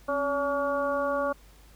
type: harmonic tone with a mistuned harmonic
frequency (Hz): 283.8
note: C#4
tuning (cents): +41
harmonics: 1 / 2 / 3 / 4 / 5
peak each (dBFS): -35 / -27 / -37 / -31 / -35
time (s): 0.08-1.33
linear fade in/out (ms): 10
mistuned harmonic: 1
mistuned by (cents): -72
effects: added 50 Hz sine -52 dBFS peak until 1.75 s + pink hiss -58 dBFS RMS until 1.75 s